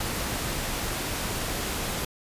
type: noise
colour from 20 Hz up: pink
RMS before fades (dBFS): -30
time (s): 0-2.05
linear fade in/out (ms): 5
effects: resampled to 32000 Hz